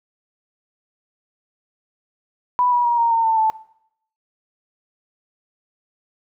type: tone with pitch steps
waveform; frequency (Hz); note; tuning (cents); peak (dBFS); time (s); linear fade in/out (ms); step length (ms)
sine; 987.8 / 968.6 / 949.8 / 931.3 / 913.2 / 895.4 / 878; B5 / B5 / A#5 / A#5 / A#5 / A5 / A5; 0 / -34 / +32 / -2 / -36 / +30 / -4; -14; 2.59-3.5; 0; 130
effects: noise-tail reverb RT60 0.7 s tail -20 dB re dry